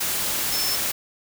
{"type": "tone in noise", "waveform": "sine", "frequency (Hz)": 5300, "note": "E8", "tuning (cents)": 9, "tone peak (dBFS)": -25, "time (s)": [0.52, 0.76], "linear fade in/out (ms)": 10, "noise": "white", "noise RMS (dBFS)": -25, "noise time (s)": [0, 0.92], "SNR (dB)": -3, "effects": []}